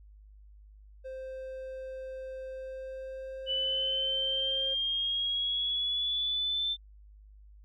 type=tone with pitch glide; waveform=triangle; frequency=523.3 to 535.2 Hz; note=C5 to C5; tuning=0 to +39 cents; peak=-36 dBFS; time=1.04-4.75 s; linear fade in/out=20 ms; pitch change=+39 cents; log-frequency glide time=2.5-4.62 s
type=linear sweep; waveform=sine; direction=up; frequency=2974 to 3558 Hz; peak=-28 dBFS; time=3.46-6.77 s; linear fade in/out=50 ms
effects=added 51 Hz sine -51 dBFS peak until 7.64 s